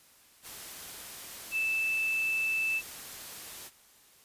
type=tone in noise; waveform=sine; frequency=2637 Hz; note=E7; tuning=in tune; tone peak=-27 dBFS; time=1.51-2.82 s; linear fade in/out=50 ms; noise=white; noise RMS=-44 dBFS; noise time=0.42-3.71 s; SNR=+14 dB; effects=white hiss -60 dBFS RMS until 4.24 s + resampled to 32000 Hz